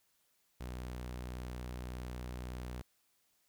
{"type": "tone", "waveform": "sawtooth", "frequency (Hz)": 61.74, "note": "B1", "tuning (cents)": 0, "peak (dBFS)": -37, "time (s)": [0.6, 2.82], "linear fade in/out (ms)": 10, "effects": ["white hiss -75 dBFS RMS until 3.48 s"]}